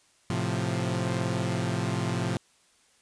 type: chord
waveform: sawtooth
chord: F major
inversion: first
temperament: equal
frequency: 110 / 130.81 / 174.61 Hz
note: A2 / C3 / F3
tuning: 0 / 0 / 0 cents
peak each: -27 dBFS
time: 0.3-2.37 s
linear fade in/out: 0 ms
effects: white hiss -63 dBFS RMS until 3.01 s + resampled to 22050 Hz